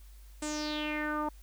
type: tone with low-pass filter sweep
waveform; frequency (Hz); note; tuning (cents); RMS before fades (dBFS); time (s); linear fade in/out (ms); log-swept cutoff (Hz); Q
sawtooth; 301.9; D4; +48; -34; 0.42-1.29; 5; 8300 to 950; 5.3
effects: added 50 Hz sine -49 dBFS peak until 1.42 s + white hiss -63 dBFS RMS until 1.42 s